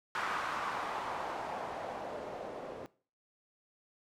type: noise with low-pass filter sweep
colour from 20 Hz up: blue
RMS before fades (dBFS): -39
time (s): 0.15-2.86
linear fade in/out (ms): 0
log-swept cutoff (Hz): 1300 to 490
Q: 2.1
effects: noise-tail reverb RT60 0.4 s tail -19 dB re dry